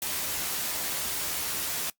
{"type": "noise with comb filter", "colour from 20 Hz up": "white", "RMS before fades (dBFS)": -31, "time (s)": [0.02, 1.9], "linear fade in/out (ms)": 2, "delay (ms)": 13, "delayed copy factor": 0.55, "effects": ["noise-tail reverb RT60 0.1 s tail -20 dB re dry", "Opus 48 kbps"]}